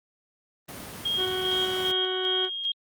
pink noise, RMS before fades -39 dBFS, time 0.68-1.92 s, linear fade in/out 10 ms
sine tone with tremolo, 3244 Hz, G#7, 41 cents flat, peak -24 dBFS, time 1.05-2.72 s, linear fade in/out 5 ms, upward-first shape square, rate 2.5 Hz, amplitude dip 50%
harmonic tone, 371.8 Hz, F#4, 8 cents sharp, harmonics 1 / 2 / 3 / 4 / 5 / 6 / 8 / 9 / 10, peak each -29 / -38 / -40 / -37 / -46 / -46 / -39 / -45 / -48 dBFS, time 1.16-2.5 s, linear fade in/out 50 ms
effects high-pass 80 Hz 12 dB/octave + Opus 24 kbps

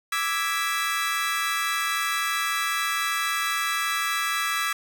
30% pulse chord, E dominant seventh, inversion third, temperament equal, 1174.7 / 1318.5 / 1661.2 / 1975.5 Hz, D6 / E6 / G#6 / B6, 0 / 0 / 0 / 0 cents, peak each -27 dBFS, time 0.12-4.73 s, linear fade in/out 5 ms, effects none

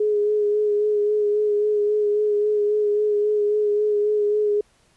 sine tone with vibrato, 418.5 Hz, G#4, 13 cents sharp, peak -17 dBFS, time 0-4.61 s, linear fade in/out 5 ms, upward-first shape sine, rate 3.7 Hz, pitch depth 23 cents each way, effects pink hiss -60 dBFS RMS until 4.96 s + resampled to 24000 Hz

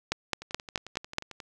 two click trains, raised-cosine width 0.2 ms, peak -9 / -24 dBFS, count 6 / 12, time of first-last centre 0.12-1.184 / 0.42-1.402 s, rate 4.7 / 11.2 Hz, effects none

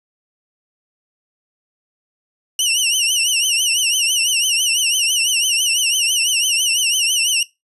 20% pulse tone with vibrato, 2870 Hz, F7, 47 cents sharp, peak -9 dBFS, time 2.59-7.43 s, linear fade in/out 2 ms, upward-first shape triangle, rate 6 Hz, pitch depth 150 cents each way, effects noise-tail reverb RT60 0.2 s tail -20 dB re dry + resampled to 32000 Hz

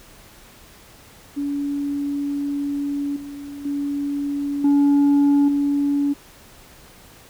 sine tone with level steps, 284.7 Hz, C#4, 46 cents sharp, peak -21 / -31 / -21 / -10 / -16 dBFS, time 1.36-6.14 s, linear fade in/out 20 ms, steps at 3.16 / 3.65 / 4.64 / 5.48 s, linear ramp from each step 5 ms, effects tanh soft clip ceiling -12 dBFS + pink hiss -47 dBFS RMS until 7.29 s

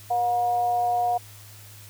sine tone with amplitude modulation, 719 Hz, F#5, 50 cents flat, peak -18 dBFS, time 0.1-1.18 s, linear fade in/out 10 ms, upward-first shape sine, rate 238 Hz, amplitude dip 50%, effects added 103 Hz sine -46 dBFS peak until 1.89 s + white hiss -48 dBFS RMS until 1.89 s

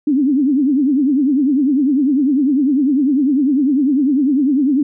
sine tone with vibrato, 277.2 Hz, C#4, in tune, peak -11 dBFS, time 0.07-4.83 s, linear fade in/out 5 ms, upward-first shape triangle, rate 10 Hz, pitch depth 210 cents each way, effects none

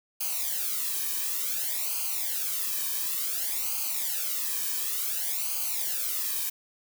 blue noise with flanger, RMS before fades -30 dBFS, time 0.2-6.5 s, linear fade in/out 10 ms, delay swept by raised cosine 0.54 to 1.47 ms, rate 0.56 Hz, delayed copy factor -0.9, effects none

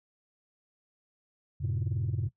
sine chord, F# diminished, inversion none, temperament just, 92.5 / 111 / 133.2 Hz, F#2 / A2 / C3, 0 / +16 / +31 cents, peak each -31 dBFS, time 1.6-2.29 s, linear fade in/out 20 ms, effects noise-tail reverb RT60 0.1 s tail -18 dB re dry + tanh soft clip ceiling -24 dBFS

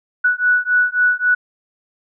sine beating tone pair, 1474 / 1477.7 Hz, F#6 / F#6, -7 / -3 cents, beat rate 3.7 Hz, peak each -16 dBFS, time 0.24-1.35 s, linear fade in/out 10 ms, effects none

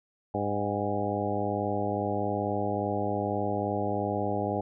harmonic tone with a mistuned harmonic, 102.4 Hz, G#2, 24 cents flat, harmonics 1 / 2 / 3 / 4 / 5 / 6 / 7 / 8, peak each -35 / -35 / -35 / -35 / -35 / -35 / -35 / -35 dBFS, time 0.34-4.61 s, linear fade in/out 5 ms, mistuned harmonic 7, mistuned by +45 cents, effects none

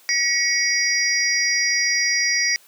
sine tone cluster, 1923 / 2222 / 4834 / 5670 Hz, B6 / C#7 / D8 / F8, -47 / +4 / +49 / +25 cents, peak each -23 dBFS, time 0.09-2.56 s, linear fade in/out 0 ms, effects white hiss -52 dBFS RMS until 2.67 s + high-pass 300 Hz 12 dB/octave

